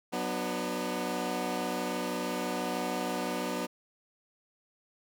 15% pulse chord, B minor, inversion second, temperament equal with one note detuned, 185 / 246.9 / 300.5 Hz, F#3 / B3 / D4, 0 / 0 / +40 cents, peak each -30 / -28 / -30 dBFS, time 0.12-3.67 s, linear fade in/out 20 ms, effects none

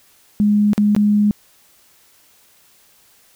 sine tone with dropouts, 207.7 Hz, G#3, in tune, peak -11 dBFS, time 0.4-1.31 s, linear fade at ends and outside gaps 0 ms, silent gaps 0.733-0.779 / 0.95-0.964 s, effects white hiss -53 dBFS RMS until 3.35 s

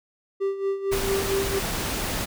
triangle tone with tremolo, 392 Hz, G4, in tune, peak -19 dBFS, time 0.4-1.6 s, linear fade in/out 20 ms, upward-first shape sine, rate 4.4 Hz, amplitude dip 70%
pink noise, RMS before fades -28 dBFS, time 0.91-2.26 s, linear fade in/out 20 ms
effects none

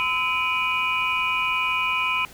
sine tone cluster, 1018 / 1303 / 2295 / 2473 / 2916 Hz, C6 / E6 / D7 / D#7 / F#7, -48 / -20 / -40 / -11 / -26 cents, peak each -26 / -31 / -30 / -24 / -31 dBFS, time 0-2.25 s, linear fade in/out 0 ms, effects pink hiss -46 dBFS RMS until 2.33 s

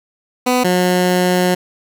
15% pulse tone pair in turn, 250 / 180.76 Hz, B3 / F#3, +21 / -40 cents, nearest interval tritone, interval 561 cents, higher first, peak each -6 dBFS, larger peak neither, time 0.46-0.64 / 0.64-1.55 s, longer second, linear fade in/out 10 ms, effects none

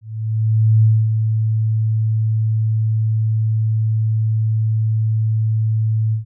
sine tone with ADSR envelope, 110 Hz, A2, in tune, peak -8 dBFS, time 0.01-6.25 s, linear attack 820 ms, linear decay 250 ms, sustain -6 dB, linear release 120 ms, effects none

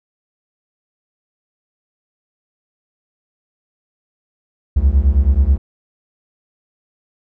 triangle beating tone pair, 63.8 / 73.1 Hz, C2 / D2, -43 / -7 cents, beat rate 9.3 Hz, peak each -11 dBFS, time 4.76-5.58 s, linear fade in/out 10 ms, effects none

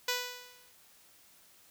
5% pulse tone with exponential decay, 493.9 Hz, B4, in tune, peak -16 dBFS, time 0.08-0.73 s, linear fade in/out 5 ms, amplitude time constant 140 ms, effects white hiss -61 dBFS RMS until 1.7 s

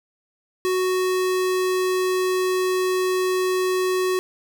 square tone, 370 Hz, F#4, in tune, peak -20 dBFS, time 0.65-4.19 s, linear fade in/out 0 ms, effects none

